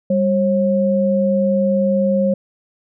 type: tone pair together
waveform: sine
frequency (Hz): 197.56 / 541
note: G3 / C#5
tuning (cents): +14 / -42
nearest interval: octave + perfect fourth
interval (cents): 1744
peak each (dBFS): -16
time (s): 0.1-2.34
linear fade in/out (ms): 5
effects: none